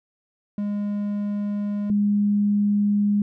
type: tone pair in turn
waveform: triangle / sine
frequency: 205.2 / 205.2 Hz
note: G#3 / G#3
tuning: -21 / -21 cents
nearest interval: unison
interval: 0 cents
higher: neither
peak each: -21 / -17 dBFS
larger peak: second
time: 0.58-1.9 / 1.9-3.22 s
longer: neither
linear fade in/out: 2 ms
effects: none